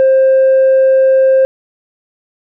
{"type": "tone with tanh clipping", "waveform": "triangle", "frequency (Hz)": 529, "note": "C5", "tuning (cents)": 19, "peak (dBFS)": -6, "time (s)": [0, 1.45], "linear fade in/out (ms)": 0, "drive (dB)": 6, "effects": []}